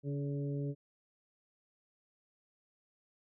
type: harmonic tone with a mistuned harmonic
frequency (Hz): 142.3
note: C#3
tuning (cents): +46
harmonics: 1 / 2 / 3 / 4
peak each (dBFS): -35 / -41 / -43 / -50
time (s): 0.03-0.75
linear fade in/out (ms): 50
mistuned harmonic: 3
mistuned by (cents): -15
effects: none